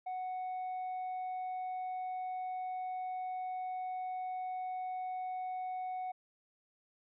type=tone with tanh clipping; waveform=sine; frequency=740 Hz; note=F#5; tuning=in tune; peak=-37 dBFS; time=0.06-6.12 s; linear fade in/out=10 ms; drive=2 dB; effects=none